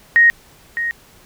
sine tone with echo, 1870 Hz, A#6, 5 cents sharp, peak -7 dBFS, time 0.16-0.3 s, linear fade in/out 0 ms, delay 610 ms, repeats 1, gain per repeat -11 dB, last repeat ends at 0.91 s, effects pink hiss -48 dBFS RMS until 1.25 s

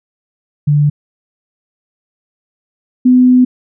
sine tone pair in turn, 146.83 / 251.7 Hz, D3 / B3, 0 / +33 cents, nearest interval major sixth, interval 933 cents, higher second, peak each -7 / -4 dBFS, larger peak second, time 0.67-0.9 / 3.05-3.45 s, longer second, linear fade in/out 10 ms, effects none

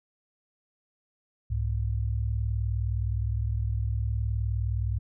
sine tone pair together, 65.54 / 105 Hz, C2 / G#2, +4 / +19 cents, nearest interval minor sixth, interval 815 cents, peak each -28 dBFS, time 1.5-4.99 s, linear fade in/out 10 ms, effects none

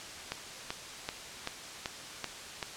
click train, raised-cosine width 0.2 ms, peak -16 dBFS, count 7, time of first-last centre 0.32-2.628 s, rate 2.6 Hz, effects white hiss -44 dBFS RMS until 2.76 s + low-pass 7000 Hz 12 dB/octave

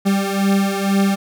40% pulse beating tone pair, 196 / 198.1 Hz, G3 / G3, 0 / +18 cents, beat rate 2.1 Hz, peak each -16 / -19 dBFS, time 0.05-1.16 s, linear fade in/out 20 ms, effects none

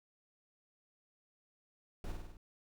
brown noise with echo, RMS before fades -40 dBFS, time 2.04-2.12 s, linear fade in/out 2 ms, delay 50 ms, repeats 5, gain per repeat -3 dB, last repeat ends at 2.37 s, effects none

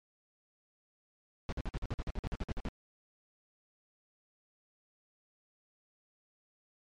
brown noise bursts, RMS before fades -35 dBFS, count 15, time 1.49-2.686 s, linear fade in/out 0 ms, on 34 ms, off 49 ms, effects low-pass 5000 Hz 12 dB/octave + MP3 96 kbps

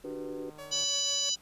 sine chord, G major seventh, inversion second, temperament equal, 293.7 / 370 / 392 / 493.9 Hz, D4 / F#4 / G4 / B4, 0 / 0 / 0 / 0 cents, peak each -40 / -42 / -44 / -40 dBFS, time 0.04-0.5 s, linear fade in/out 5 ms
click train, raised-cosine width 1 ms, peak -39 dBFS, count 121, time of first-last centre 0.05-0.839 s, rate 152 Hz
sawtooth tone with tremolo, 565 Hz, C#5, 33 cents sharp, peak -37 dBFS, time 0.58-1.3 s, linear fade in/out 10 ms, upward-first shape triangle, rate 6 Hz, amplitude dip 55%
harmonic tone, 991 Hz, B5, 6 cents sharp, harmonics 3 / 4 / 5 / 6 / 7, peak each -34 / -34 / -34 / -34 / -34 dBFS, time 0.71-1.36 s, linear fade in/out 20 ms
effects pink hiss -59 dBFS RMS until 1.41 s + resampled to 32000 Hz

